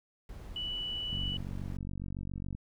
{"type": "noise", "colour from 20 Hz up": "brown", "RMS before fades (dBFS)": -45, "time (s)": [0.29, 1.77], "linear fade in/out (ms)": 2}
{"type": "tone", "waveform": "sine", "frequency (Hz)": 2960, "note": "F#7", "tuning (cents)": 0, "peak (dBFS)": -34, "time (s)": [0.56, 1.37], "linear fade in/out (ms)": 2}
{"type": "click train", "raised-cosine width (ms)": 5, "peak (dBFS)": -27, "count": 68, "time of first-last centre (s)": [1.13, 2.549], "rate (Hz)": 47.2}
{"effects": []}